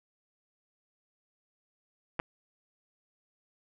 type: clicks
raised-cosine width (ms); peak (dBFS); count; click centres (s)
0.5; -19 / -14; 2; 2.193 / 2.199
effects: none